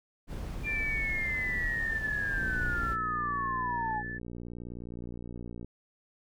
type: noise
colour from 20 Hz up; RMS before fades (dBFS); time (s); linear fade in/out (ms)
brown; -37; 0.27-2.97; 50
type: linear sweep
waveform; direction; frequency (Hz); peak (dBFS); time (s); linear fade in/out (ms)
sine; down; 2393 to 826; -30; 0.63-4.03; 50
type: tone with pitch glide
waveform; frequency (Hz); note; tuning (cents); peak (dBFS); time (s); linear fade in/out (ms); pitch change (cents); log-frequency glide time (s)
sine; 1772 to 1746.6; A6 to A6; +12 to -13; -37; 0.66-4.19; 20; -25; 1.01-2.78
type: click train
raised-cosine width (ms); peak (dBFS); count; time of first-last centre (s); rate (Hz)
3; -29; 195; 2.38-5.646; 59.4
effects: none